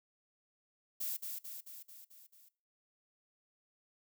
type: noise with echo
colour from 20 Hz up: violet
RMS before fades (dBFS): -38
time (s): 1-1.17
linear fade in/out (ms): 10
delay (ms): 220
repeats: 6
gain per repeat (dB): -4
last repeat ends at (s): 2.49
effects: noise-tail reverb RT60 0.4 s tail -21 dB re dry